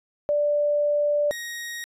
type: tone pair in turn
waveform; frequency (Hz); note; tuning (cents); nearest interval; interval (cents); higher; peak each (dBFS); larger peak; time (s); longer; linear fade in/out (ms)
sine / sawtooth; 587.3 / 1880.8; D5 / A#6; 0 / +15; octave + minor sixth; 2015; second; -19 / -28; first; 0.29-1.31 / 1.31-1.84; first; 0
effects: resampled to 32000 Hz